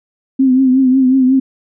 sine tone with vibrato, 260.7 Hz, C4, 6 cents flat, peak -7 dBFS, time 0.39-1.4 s, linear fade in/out 10 ms, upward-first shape triangle, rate 5.5 Hz, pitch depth 64 cents each way, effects none

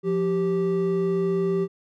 triangle tone pair together, 174.61 / 390.2 Hz, F3 / G4, 0 / -8 cents, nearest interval octave + major second, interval 1392 cents, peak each -24 / -20 dBFS, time 0.03-1.68 s, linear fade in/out 50 ms, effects none

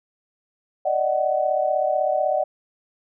sine tone cluster, 589 / 625 / 749 Hz, D5 / D#5 / F#5, +5 / +8 / +21 cents, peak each -23 dBFS, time 0.85-2.44 s, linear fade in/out 10 ms, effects none

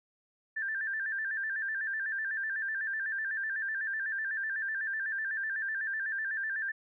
sine tone with vibrato, 1674 Hz, G#6, 13 cents sharp, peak -31 dBFS, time 0.56-6.72 s, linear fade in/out 10 ms, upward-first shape square, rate 8 Hz, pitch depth 89 cents each way, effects none

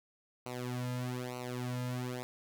sawtooth tone with flanger, 124.6 Hz, B2, 16 cents sharp, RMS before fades -38 dBFS, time 0.46-2.23 s, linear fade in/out 0 ms, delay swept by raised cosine 0.58 to 2.68 ms, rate 1.1 Hz, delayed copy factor -0.95, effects none

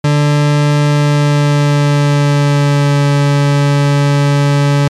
40% pulse tone with pitch glide, 146.83 to 142.9 Hz, D3 to D3, 0 to -47 cents, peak -7 dBFS, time 0.04-4.88 s, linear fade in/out 5 ms, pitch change -47 cents, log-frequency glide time 0.87-3.06 s, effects low-pass 7000 Hz 12 dB/octave + MP3 96 kbps

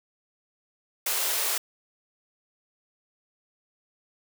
white high-pass noise, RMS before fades -27 dBFS, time 1.06-1.58 s, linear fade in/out 5 ms, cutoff 360 Hz, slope 48 dB/octave, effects none

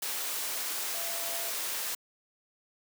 sine tone in noise, 674 Hz, E5, 38 cents sharp, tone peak -42 dBFS, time 0.94-1.5 s, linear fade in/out 5 ms, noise white, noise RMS -34 dBFS, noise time 0.02-1.95 s, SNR -11 dB, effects high-pass 400 Hz 12 dB/octave

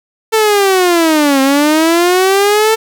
sawtooth linear two-way sweep, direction down then up, 447.4 to 265.6 to 447.4 Hz, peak -4 dBFS, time 0.32-2.76 s, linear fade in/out 20 ms, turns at 1.41 s, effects none

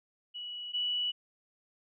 sine tone pair in turn, 2934 / 2948 Hz, F#7 / F#7, -15 / -7 cents, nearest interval unison, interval 8 cents, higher second, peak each -38 / -29 dBFS, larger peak second, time 0.34-0.73 / 0.73-1.12 s, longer neither, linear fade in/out 20 ms, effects none

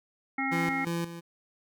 harmonic tone, 269.3 Hz, C#4, 50 cents flat, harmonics 1 / 3 / 5 / 7 / 8, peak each -32 / -34 / -37 / -36 / -32 dBFS, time 0.38-0.85 s, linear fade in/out 5 ms
25% pulse tone with tremolo, 169.4 Hz, E3, 48 cents sharp, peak -25 dBFS, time 0.51-1.21 s, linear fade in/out 20 ms, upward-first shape square, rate 2.8 Hz, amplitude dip 70%
effects none

